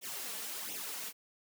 white noise with flanger, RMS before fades -41 dBFS, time 0.01-1.13 s, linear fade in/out 50 ms, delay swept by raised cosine 0.32 to 4.62 ms, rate 1.4 Hz, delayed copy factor +0.75, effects high-pass 200 Hz 12 dB/octave

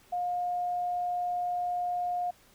sine tone, 712 Hz, F5, 33 cents sharp, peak -28 dBFS, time 0.12-2.31 s, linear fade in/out 10 ms, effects pink hiss -60 dBFS RMS until 2.54 s

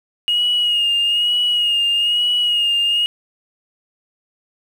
sine tone with vibrato, 2870 Hz, F7, 47 cents sharp, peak -13 dBFS, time 0.28-3.06 s, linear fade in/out 0 ms, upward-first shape sine, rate 1.1 Hz, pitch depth 37 cents each way, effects tanh soft clip ceiling -10 dBFS + 7-bit

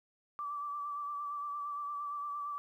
sine tone with vibrato, 1163 Hz, D6, 17 cents flat, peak -36 dBFS, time 0.39-2.58 s, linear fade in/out 0 ms, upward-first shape sine, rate 8.7 Hz, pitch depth 28 cents each way, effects 12-bit

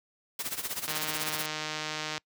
white noise with tremolo, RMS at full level -32 dBFS, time 0.39-1.46 s, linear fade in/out 2 ms, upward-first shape sine, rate 16 Hz, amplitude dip 80%
click train, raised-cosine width 0.2 ms, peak -16 dBFS, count 201, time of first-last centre 0.88-2.179 s, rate 154 Hz
effects noise-tail reverb RT60 0.1 s tail -26 dB re dry + high-pass 80 Hz 12 dB/octave

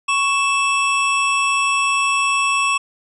square tone pair together, 1106.8 / 2637 Hz, C#6 / E7, -3 / 0 cents, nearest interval octave + minor third, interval 1503 cents, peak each -19 dBFS, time 0.08-2.78 s, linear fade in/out 10 ms, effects resampled to 24000 Hz

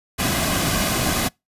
pink noise with comb filter, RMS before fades -21 dBFS, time 0.18-1.29 s, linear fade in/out 20 ms, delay 2.2 ms, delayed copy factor -0.5, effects noise-tail reverb RT60 0.2 s tail -26 dB re dry + resampled to 32000 Hz

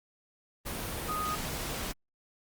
sine tone in noise, 1244.5 Hz, D#6, in tune, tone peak -31 dBFS, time 1.08-1.36 s, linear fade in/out 20 ms, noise pink, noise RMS -36 dBFS, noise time 0.65-1.93 s, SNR +2 dB, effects Opus 32 kbps

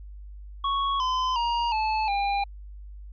square tone with pitch steps, 1108.7 / 1022.6 / 943.1 / 869.9 / 802.3 Hz, C#6 / C6 / A#5 / A5 / G5, 0 / -40 / +20 / -20 / +40 cents, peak -24 dBFS, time 0.64-2.44 s, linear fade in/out 5 ms, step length 360 ms, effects added 50 Hz sine -39 dBFS peak until 3.12 s + resampled to 11025 Hz

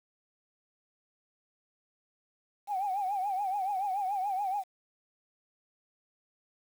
sine tone with vibrato, 783 Hz, G5, 2 cents flat, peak -28 dBFS, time 2.67-4.64 s, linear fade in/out 50 ms, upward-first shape triangle, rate 7 Hz, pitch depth 130 cents each way, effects tanh soft clip ceiling -24 dBFS + 9-bit

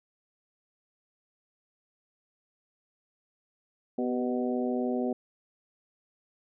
harmonic tone with a mistuned harmonic, 123.9 Hz, B2, 6 cents sharp, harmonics 2 / 3 / 4 / 5 / 6, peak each -29 / -33 / -35 / -37 / -39 dBFS, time 3.98-5.13 s, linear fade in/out 5 ms, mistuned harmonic 3, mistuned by +48 cents, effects none

